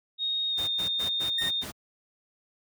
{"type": "tone with pitch glide", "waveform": "sine", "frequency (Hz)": [3729, 3659], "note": ["A#7", "A#7"], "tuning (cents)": [0, -33], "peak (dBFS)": -26, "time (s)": [0.18, 1.65], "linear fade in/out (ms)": 50, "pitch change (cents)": -33, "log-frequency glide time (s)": [0.5, 0.56]}
{"type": "noise bursts", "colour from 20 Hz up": "pink", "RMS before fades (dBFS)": -38, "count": 6, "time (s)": [0.57, 1.72], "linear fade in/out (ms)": 20, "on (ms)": 110, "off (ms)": 98}
{"type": "tone", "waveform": "30% pulse", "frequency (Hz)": 1846, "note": "A#6", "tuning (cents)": -17, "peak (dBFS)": -29, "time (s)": [1.38, 1.49], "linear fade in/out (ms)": 5}
{"effects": ["high-pass 80 Hz 12 dB/octave"]}